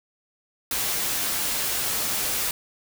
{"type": "noise with comb filter", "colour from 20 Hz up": "white", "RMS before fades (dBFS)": -26, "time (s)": [0.71, 2.51], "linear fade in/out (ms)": 2, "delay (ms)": 12, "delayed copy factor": -0.5, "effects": []}